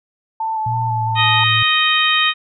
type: tone with vibrato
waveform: sine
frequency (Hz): 880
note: A5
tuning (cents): 0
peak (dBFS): -18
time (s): 0.4-1.44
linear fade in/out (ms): 5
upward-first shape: square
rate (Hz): 3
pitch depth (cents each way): 18
type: tone with pitch glide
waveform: sine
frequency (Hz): 117.2 to 111.52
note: A#2 to A2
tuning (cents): +10 to +24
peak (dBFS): -20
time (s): 0.66-1.63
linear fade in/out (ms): 5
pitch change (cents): -86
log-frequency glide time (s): 0.83-1.06
type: harmonic tone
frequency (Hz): 622.3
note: D#5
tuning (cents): 0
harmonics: 2 / 3 / 4 / 5 / 6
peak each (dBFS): -19 / -19 / -19 / -19 / -19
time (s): 1.15-2.34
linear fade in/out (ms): 50
effects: none